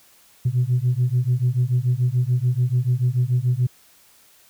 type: beating tone pair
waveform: sine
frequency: 121.2 / 128.1 Hz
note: B2 / C3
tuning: -32 / -36 cents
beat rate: 6.9 Hz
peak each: -19 dBFS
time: 0.45-3.67 s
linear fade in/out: 10 ms
effects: tanh soft clip ceiling -12 dBFS + white hiss -54 dBFS RMS until 4.49 s